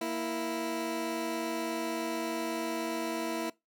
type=tone pair together; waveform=20% pulse; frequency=233.1 / 329.6 Hz; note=A#3 / E4; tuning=0 / 0 cents; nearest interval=tritone; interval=600 cents; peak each=-32 / -28 dBFS; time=0.01-3.5 s; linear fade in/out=5 ms; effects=noise-tail reverb RT60 0.2 s tail -22 dB re dry